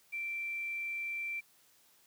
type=tone with quantisation; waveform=sine; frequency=2347 Hz; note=D7; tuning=2 cents flat; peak=-35 dBFS; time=0.12-1.41 s; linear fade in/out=20 ms; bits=10; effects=white hiss -66 dBFS RMS until 2.06 s + high-pass 80 Hz 12 dB/octave